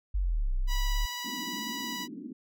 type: linear two-way sweep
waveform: sine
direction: down then up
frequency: 50.3 to 31 to 36.72 Hz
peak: -25 dBFS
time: 0.14-1.06 s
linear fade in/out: 10 ms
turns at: 0.51 s
type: tone with vibrato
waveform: 10% pulse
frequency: 979 Hz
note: B5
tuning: 15 cents flat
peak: -26 dBFS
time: 0.67-2.08 s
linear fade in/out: 50 ms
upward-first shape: triangle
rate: 18 Hz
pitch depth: 14 cents each way
type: band-pass noise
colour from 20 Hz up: white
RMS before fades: -41 dBFS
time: 1.24-2.33 s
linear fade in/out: 10 ms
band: 200 to 310 Hz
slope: 48 dB/octave
effects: none